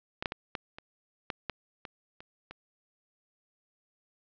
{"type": "clicks", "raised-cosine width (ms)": 0.3, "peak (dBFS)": [-17, -13, -18, -17, -27, -16, -16, -24, -30, -27], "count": 10, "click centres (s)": [0.225, 0.258, 0.321, 0.552, 0.785, 1.302, 1.497, 1.852, 2.205, 2.51], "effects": ["low-pass 5000 Hz 12 dB/octave"]}